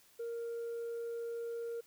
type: tone with tanh clipping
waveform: sine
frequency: 466.2 Hz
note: A#4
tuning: in tune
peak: -38 dBFS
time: 0.19-1.81 s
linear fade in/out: 10 ms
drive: 1 dB
effects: white hiss -65 dBFS RMS until 1.86 s